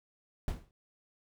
brown noise with exponential decay, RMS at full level -31 dBFS, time 0.48-0.71 s, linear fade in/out 1 ms, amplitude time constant 49 ms, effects none

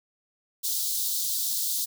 white high-pass noise, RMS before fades -28 dBFS, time 0.63-1.86 s, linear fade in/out 20 ms, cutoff 3600 Hz, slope 48 dB/octave, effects none

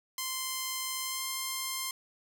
5% pulse tone with pitch glide, 1042 to 1052.9 Hz, C6 to C6, -7 to +11 cents, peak -21 dBFS, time 0.18-1.91 s, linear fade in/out 2 ms, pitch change +18 cents, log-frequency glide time 1.01-1.23 s, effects none

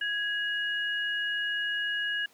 sine tone pair together, 1661.2 / 2885 Hz, G#6 / F#7, 0 / -44 cents, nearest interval minor seventh, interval 956 cents, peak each -29 / -33 dBFS, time 0.01-2.26 s, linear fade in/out 5 ms, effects pink hiss -60 dBFS RMS until 2.33 s + high-pass 300 Hz 12 dB/octave

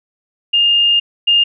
sine tone pair in turn, 2822 / 2822 Hz, F7 / F7, +17 / +17 cents, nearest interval unison, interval 0 cents, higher neither, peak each -9 / -8 dBFS, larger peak second, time 0.53-1 / 1.27-1.44 s, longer first, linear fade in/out 10 ms, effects none

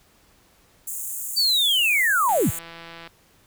pink high-pass noise, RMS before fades -31 dBFS, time 0.87-2.59 s, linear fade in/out 5 ms, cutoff 6700 Hz, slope 96 dB/octave
sine linear sweep, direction down, 4661 to 49.05 Hz, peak -17 dBFS, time 1.36-2.51 s, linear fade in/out 20 ms
click train, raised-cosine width 0.3 ms, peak -24 dBFS, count 132, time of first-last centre 2.29-3.074 s, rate 167 Hz
effects pink hiss -58 dBFS RMS until 3.46 s

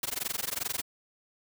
white noise with amplitude modulation, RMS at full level -30 dBFS, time 0.03-0.82 s, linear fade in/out 2 ms, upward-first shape sine, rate 22.5 Hz, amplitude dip 100%, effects none

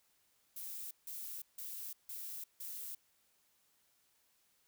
violet noise bursts, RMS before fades -45 dBFS, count 5, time 0.56-2.95 s, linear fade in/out 5 ms, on 350 ms, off 160 ms, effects white hiss -74 dBFS RMS until 4.67 s

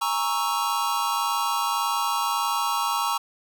square chord, A# half-diminished seventh, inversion third, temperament equal, 830.6 / 932.3 / 1108.7 / 1318.5 Hz, G#5 / A#5 / C#6 / E6, 0 / 0 / 0 / 0 cents, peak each -32 / -28 / -28 / -30 dBFS, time 0.01-3.18 s, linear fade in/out 10 ms, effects none

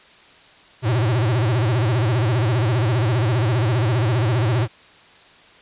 square tone with vibrato, 116.54 Hz, A#2, in tune, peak -17 dBFS, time 0.82-4.68 s, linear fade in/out 50 ms, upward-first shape sine, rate 15 Hz, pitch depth 200 cents each way, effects white hiss -48 dBFS RMS until 5.61 s + resampled to 8000 Hz

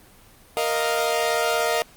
sawtooth chord, Bb suspended fourth, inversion none, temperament equal, 466.2 / 622.3 / 698.5 Hz, Bb4 / Eb5 / F5, 0 / 0 / 0 cents, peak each -21 dBFS, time 0.57-1.82 s, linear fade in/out 0 ms, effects pink hiss -51 dBFS RMS until 1.96 s + Opus 24 kbps

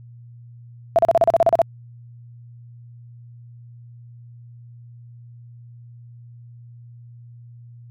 sine tone bursts, 670 Hz, E5, 28 cents sharp, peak -10 dBFS, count 11, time 0.96-1.617 s, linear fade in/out 0 ms, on 27 ms, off 36 ms, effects added 119 Hz sine -40 dBFS peak until 7.9 s + AAC 64 kbps

